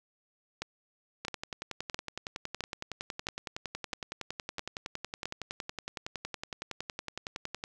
two click trains, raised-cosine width 0.2 ms, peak -19 / -17 dBFS, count 70 / 8, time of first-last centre 1.25-7.639 / 0.62-5.256 s, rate 10.8 / 1.51 Hz, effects none

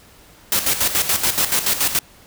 white noise with tremolo, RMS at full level -17 dBFS, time 0.52-1.99 s, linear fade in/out 2 ms, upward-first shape square, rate 7 Hz, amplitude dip 65%, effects pink hiss -48 dBFS RMS until 2.26 s

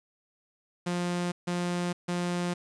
sawtooth tone bursts, 176.1 Hz, F3, 15 cents sharp, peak -24 dBFS, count 3, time 0.86-2.54 s, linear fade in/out 10 ms, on 460 ms, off 150 ms, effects resampled to 22050 Hz + 9-bit

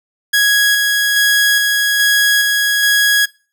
sawtooth tone with tremolo, 1661.2 Hz, G#6, in tune, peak -6 dBFS, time 0.33-3.26 s, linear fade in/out 10 ms, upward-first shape square, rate 1.2 Hz, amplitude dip 25%, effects noise-tail reverb RT60 0.4 s tail -24 dB re dry

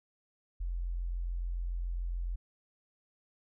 sine tone, 43.51 Hz, F1, 6 cents flat, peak -32 dBFS, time 0.6-2.36 s, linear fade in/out 10 ms, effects none

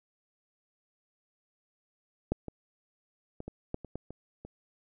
clicks, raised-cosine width 2 ms, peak -14 / -25 / -26 / -26 / -19 / -29 / -23 / -29 / -30 dBFS, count 9, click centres 2.32 / 2.483 / 3.404 / 3.48 / 3.744 / 3.847 / 3.956 / 4.106 / 4.45 s, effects none

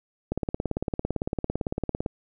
click train, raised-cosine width 2 ms, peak -13 dBFS, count 32, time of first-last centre 0.32-2.062 s, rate 17.8 Hz, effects none

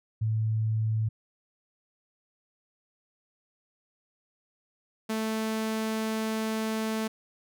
sine / sawtooth tone pair in turn, 110 / 220 Hz, A2 / A3, 0 / 0 cents, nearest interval octave, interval 1200 cents, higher second, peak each -24 dBFS, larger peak neither, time 0.21-1.09 / 5.09-7.08 s, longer second, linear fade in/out 10 ms, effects none

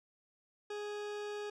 40% pulse tone, 415.3 Hz, G#4, in tune, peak -38 dBFS, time 0.7-1.5 s, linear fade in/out 5 ms, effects low-pass 6000 Hz 12 dB/octave

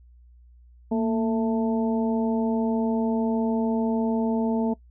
harmonic tone with a mistuned harmonic, 221.6 Hz, A3, 13 cents sharp, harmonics 1 / 2 / 3 / 4, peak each -22 / -28 / -32 / -34 dBFS, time 0.91-4.74 s, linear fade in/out 10 ms, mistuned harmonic 1, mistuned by +62 cents, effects noise-tail reverb RT60 0.1 s tail -21 dB re dry + added 60 Hz sine -49 dBFS peak until 4.9 s

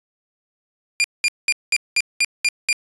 sawtooth tone bursts, 2400 Hz, D7, 37 cents sharp, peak -11 dBFS, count 8, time 1-2.728 s, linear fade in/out 0 ms, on 41 ms, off 200 ms, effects resampled to 22050 Hz

